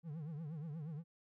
triangle tone with vibrato, 155.56 Hz, D#3, in tune, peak -40 dBFS, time 0.03-1.04 s, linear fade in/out 50 ms, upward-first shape triangle, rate 8.4 Hz, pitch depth 180 cents each way, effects none

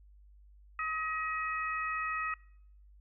harmonic tone, 634 Hz, D#5, 32 cents sharp, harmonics 2 / 3 / 4, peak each -34 / -38 / -40 dBFS, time 0.79-2.34 s, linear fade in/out 2 ms, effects noise-tail reverb RT60 0.7 s tail -24 dB re dry + added 50 Hz sine -55 dBFS peak until 3 s

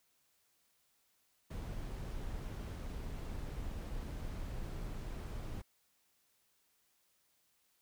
brown noise, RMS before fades -42 dBFS, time 1.5-5.62 s, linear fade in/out 10 ms, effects white hiss -75 dBFS RMS until 7.81 s

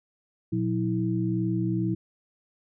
sine tone cluster, 118.4 / 180.7 / 324.3 Hz, A#2 / F#3 / E4, +27 / -41 / -28 cents, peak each -28 dBFS, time 0.52-1.95 s, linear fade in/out 10 ms, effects none

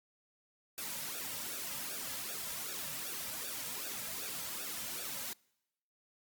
white noise with flanger, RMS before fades -41 dBFS, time 0.78-5.33 s, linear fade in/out 0 ms, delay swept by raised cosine 0.96 to 2.76 ms, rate 2.6 Hz, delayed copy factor -0.8, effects noise-tail reverb RT60 0.9 s tail -26 dB re dry + Opus 48 kbps

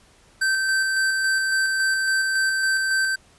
square tone with tremolo, 1553 Hz, G6, 17 cents flat, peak -19 dBFS, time 0.41-3.16 s, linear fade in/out 10 ms, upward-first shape square, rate 3.6 Hz, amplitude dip 25%, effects pink hiss -55 dBFS RMS until 3.38 s + resampled to 24000 Hz

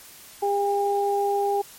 sine tone pair together, 402.5 / 805 Hz, G4 / G5, +46 / +46 cents, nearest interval octave, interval 1200 cents, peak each -23 dBFS, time 0.42-1.62 s, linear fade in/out 10 ms, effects white hiss -46 dBFS RMS until 1.78 s + MP3 64 kbps

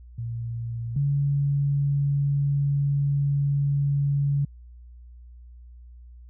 sine tone pair in turn, 116.54 / 141.56 Hz, A#2 / C#3, 0 / +37 cents, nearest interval minor third, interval 337 cents, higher second, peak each -28 / -20 dBFS, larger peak second, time 0.18-0.96 / 0.96-4.45 s, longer second, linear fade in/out 5 ms, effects added 60 Hz sine -43 dBFS peak until 6.29 s

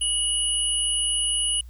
sine tone pair together, 2929 / 9767 Hz, F#7 / D#9, -18 / -33 cents, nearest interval octave + major sixth, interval 2085 cents, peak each -24 dBFS, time 0.01-1.61 s, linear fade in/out 5 ms, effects added 60 Hz sine -39 dBFS peak until 1.69 s + white hiss -62 dBFS RMS until 1.69 s

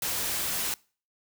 white noise, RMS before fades -30 dBFS, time 0.02-0.74 s, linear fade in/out 2 ms, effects noise-tail reverb RT60 0.4 s tail -24 dB re dry

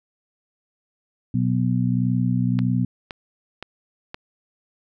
harmonic tone, 61.74 Hz, B1, in tune, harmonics 2 / 3 / 4, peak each -21 / -23 / -24 dBFS, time 1.34-2.85 s, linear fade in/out 5 ms
click train, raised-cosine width 0.3 ms, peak -16 dBFS, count 4, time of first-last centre 2.59-4.144 s, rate 1.93 Hz
effects none

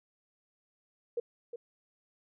sine tone with echo, 473.5 Hz, A#4, 27 cents sharp, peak -29 dBFS, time 1.17-1.2 s, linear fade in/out 5 ms, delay 360 ms, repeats 1, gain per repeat -9 dB, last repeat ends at 1.56 s, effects none

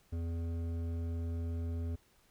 sine tone with hard clipping, 83.8 Hz, E2, 29 cents sharp, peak -36 dBFS, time 0.12-1.96 s, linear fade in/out 10 ms, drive 11 dB, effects pink hiss -68 dBFS RMS until 2.3 s

